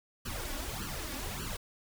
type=noise with flanger; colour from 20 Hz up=pink; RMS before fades=-38 dBFS; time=0.25-1.57 s; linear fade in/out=10 ms; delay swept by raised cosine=0.67 to 3.57 ms; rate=1.7 Hz; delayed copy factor=+0.9; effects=none